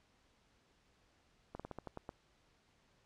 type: slowing click train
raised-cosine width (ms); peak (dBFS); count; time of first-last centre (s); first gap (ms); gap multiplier
1; -30; 8; 1.55-2.092; 46; 1.17
effects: pink hiss -72 dBFS RMS until 3.05 s + low-pass 6000 Hz 12 dB/octave